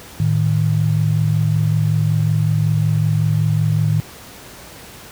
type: tone pair together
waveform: sine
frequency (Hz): 109.2 / 154.56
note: A2 / D#3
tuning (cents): -13 / -11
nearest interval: tritone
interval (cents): 602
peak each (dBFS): -16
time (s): 0.2-4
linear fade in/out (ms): 0
effects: pink hiss -38 dBFS RMS until 5.11 s + high-pass 60 Hz 12 dB/octave